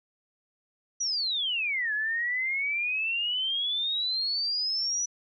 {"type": "exponential two-way sweep", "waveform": "sine", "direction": "down then up", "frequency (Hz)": [5950, 1683, 5950], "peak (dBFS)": -26, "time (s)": [1, 5.06], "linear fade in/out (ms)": 10, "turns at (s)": 1.93, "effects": []}